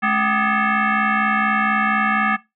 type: tone with frequency modulation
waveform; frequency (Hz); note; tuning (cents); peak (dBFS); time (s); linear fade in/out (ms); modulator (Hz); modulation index
sine; 213.4; G#3; +47; -15; 0.02-2.37; 20; 491; 4
effects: noise-tail reverb RT60 0.2 s tail -19 dB re dry